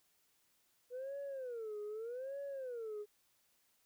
sine tone with vibrato, 484.3 Hz, B4, 34 cents flat, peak -39 dBFS, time 0.9-3.06 s, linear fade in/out 50 ms, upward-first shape sine, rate 0.82 Hz, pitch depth 260 cents each way, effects tanh soft clip ceiling -39 dBFS + white hiss -75 dBFS RMS until 3.85 s

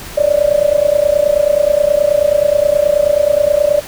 sine tone with amplitude modulation, 587.3 Hz, D5, in tune, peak -5 dBFS, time 0.17-3.81 s, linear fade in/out 10 ms, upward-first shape sine, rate 29.4 Hz, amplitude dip 90%, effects pink hiss -30 dBFS RMS until 3.87 s

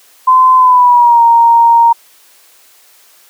sine tone with pitch glide, 1027 to 930.9 Hz, C6 to A#5, -33 to -3 cents, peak -3 dBFS, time 0.27-1.93 s, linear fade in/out 10 ms, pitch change -170 cents, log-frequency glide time 0.56-1.22 s, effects white hiss -45 dBFS RMS until 3.29 s + high-pass 400 Hz 12 dB/octave

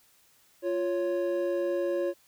triangle tone pair together, 349 / 554.4 Hz, F4 / C#5, -1 / 0 cents, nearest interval minor sixth, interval 801 cents, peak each -27 dBFS, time 0.62-2.14 s, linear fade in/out 50 ms, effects white hiss -63 dBFS RMS until 2.27 s

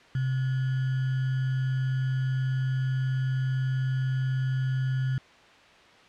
sine tone with sample-and-hold, 130.81 Hz, C3, in tune, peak -24 dBFS, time 0.15-5.18 s, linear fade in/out 2 ms, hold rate 1575 Hz, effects white hiss -53 dBFS RMS until 6.08 s + low-pass 3000 Hz 12 dB/octave

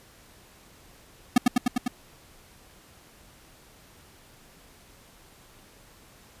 square tone with echo, 246.9 Hz, B3, in tune, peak -14 dBFS, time 1.36-1.38 s, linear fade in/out 5 ms, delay 100 ms, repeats 5, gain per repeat -2 dB, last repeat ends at 1.88 s, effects pink hiss -54 dBFS RMS until 6.4 s + resampled to 32000 Hz

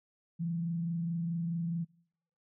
sine tone with frequency modulation, 168.3 Hz, E3, 36 cents sharp, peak -31 dBFS, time 0.39-1.85 s, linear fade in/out 20 ms, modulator 24.7 Hz, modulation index 0.28, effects noise-tail reverb RT60 0.7 s tail -25 dB re dry

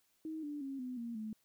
sine tone with pitch steps, 316.1 / 293.2 / 272 / 252.3 / 234.1 / 217.2 Hz, D#4 / D4 / C#4 / B3 / A#3 / A3, +27 / -3 / -33 / +37 / +8 / -22 cents, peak -39 dBFS, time 0.25-1.33 s, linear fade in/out 2 ms, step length 180 ms, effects white hiss -75 dBFS RMS until 1.44 s

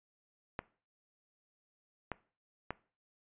clicks, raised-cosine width 0.5 ms, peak -21 dBFS, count 3, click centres 0.591 / 2.117 / 2.706 s, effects noise-tail reverb RT60 0.4 s tail -20 dB re dry + resampled to 8000 Hz

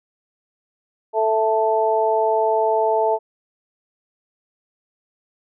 harmonic tone, 220 Hz, A3, in tune, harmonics 2 / 3 / 4, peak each -20 / -20 / -20 dBFS, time 1.13-3.19 s, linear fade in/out 50 ms, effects none

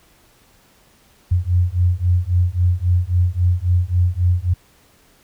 sine beating tone pair, 87.31 / 91.01 Hz, F2 / F#2, 0 / -28 cents, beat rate 3.7 Hz, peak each -17 dBFS, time 1.31-4.54 s, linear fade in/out 10 ms, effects pink hiss -54 dBFS RMS until 5.23 s

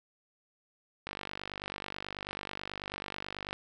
click train, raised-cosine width 0.3 ms, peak -21 dBFS, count 122, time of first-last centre 1.07-3.529 s, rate 49.2 Hz, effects none

